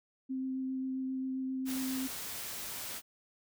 sine tone with vibrato, 262 Hz, C4, 2 cents sharp, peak -33 dBFS, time 0.29-2.08 s, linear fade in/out 20 ms, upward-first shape sine, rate 7.5 Hz, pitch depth 9 cents each way
white noise, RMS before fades -41 dBFS, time 1.65-3.02 s, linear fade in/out 50 ms
effects none

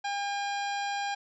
harmonic tone, 806 Hz, G5, 48 cents sharp, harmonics 1 / 2 / 3 / 4 / 5 / 6 / 7 / 9, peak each -31 / -37 / -41 / -43 / -45 / -47 / -48 / -50 dBFS, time 0.04-1.15 s, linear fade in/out 10 ms, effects none

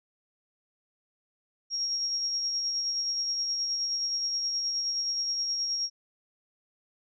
sine tone with tremolo, 5588 Hz, F8, in tune, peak -26 dBFS, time 1.7-5.9 s, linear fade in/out 50 ms, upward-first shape sine, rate 9.5 Hz, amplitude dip 30%, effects none

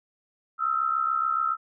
sine tone pair together, 1277 / 1344 Hz, D#6 / E6, +45 / +33 cents, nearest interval minor second, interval 88 cents, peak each -26 / -25 dBFS, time 0.58-1.57 s, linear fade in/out 50 ms, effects none

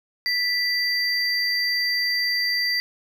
triangle tone pair together, 1975.5 / 4699 Hz, B6 / D8, 0 / 0 cents, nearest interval octave + minor third, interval 1500 cents, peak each -22 dBFS, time 0.26-2.8 s, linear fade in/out 0 ms, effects none

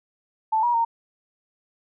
sine tone with pitch steps, 879 / 958 / 923 Hz, A5 / A#5 / A#5, -2 / +47 / -17 cents, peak -18 dBFS, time 0.52-0.85 s, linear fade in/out 10 ms, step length 110 ms, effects none

